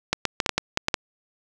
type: clicks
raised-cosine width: 0.2 ms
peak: -3 dBFS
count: 9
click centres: 0.13 / 0.253 / 0.402 / 0.462 / 0.493 / 0.58 / 0.774 / 0.884 / 0.942 s
effects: none